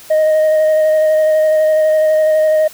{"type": "tone with vibrato", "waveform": "sine", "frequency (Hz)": 622.3, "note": "D#5", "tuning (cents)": 0, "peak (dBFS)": -6, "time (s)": [0.1, 2.68], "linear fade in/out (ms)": 10, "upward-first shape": "square", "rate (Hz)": 12, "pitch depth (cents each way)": 10, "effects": ["tanh soft clip ceiling -8 dBFS", "white hiss -38 dBFS RMS until 2.73 s"]}